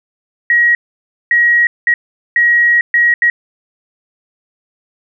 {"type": "tone bursts at uneven times", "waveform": "sine", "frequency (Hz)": 1900, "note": "A#6", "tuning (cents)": 33, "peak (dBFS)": -7, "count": 6, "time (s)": [[0.5, 0.75], [1.31, 1.67], [1.87, 1.94], [2.36, 2.81], [2.94, 3.14], [3.22, 3.3]], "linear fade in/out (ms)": 2, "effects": []}